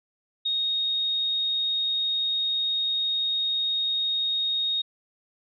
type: tone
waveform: sine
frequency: 3729 Hz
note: A#7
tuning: in tune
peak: -23 dBFS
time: 0.45-4.82 s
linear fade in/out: 10 ms
effects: none